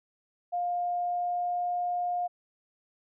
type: tone with pitch glide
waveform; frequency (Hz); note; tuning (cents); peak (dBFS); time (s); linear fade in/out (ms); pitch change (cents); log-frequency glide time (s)
sine; 706 to 710.1; F5 to F5; +19 to +29; -27; 0.52-2.28; 20; +10; 0.71-1.76
effects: none